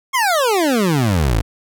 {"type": "exponential sweep", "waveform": "25% pulse", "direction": "down", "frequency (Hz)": [1108.7, 46.78], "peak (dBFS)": -10, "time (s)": [0.13, 1.42], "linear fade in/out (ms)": 20, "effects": []}